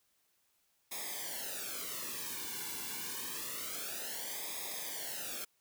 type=noise with flanger; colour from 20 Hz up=white; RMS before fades=-41 dBFS; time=0.91-5.45 s; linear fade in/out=10 ms; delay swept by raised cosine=0.68 to 1.6 ms; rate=0.27 Hz; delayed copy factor=-0.9; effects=white hiss -75 dBFS RMS until 5.6 s